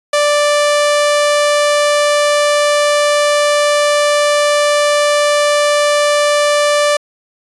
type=tone; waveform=sawtooth; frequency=587.3 Hz; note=D5; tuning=in tune; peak=-6 dBFS; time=0.13-6.97 s; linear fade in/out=5 ms; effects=resampled to 24000 Hz